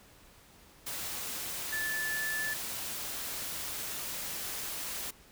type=tone in noise; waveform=sine; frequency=1743 Hz; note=A6; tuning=17 cents flat; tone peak=-32 dBFS; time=1.72-2.54 s; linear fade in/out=10 ms; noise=white; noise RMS=-38 dBFS; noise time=0.86-5.11 s; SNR=+3 dB; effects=pink hiss -58 dBFS RMS until 5.31 s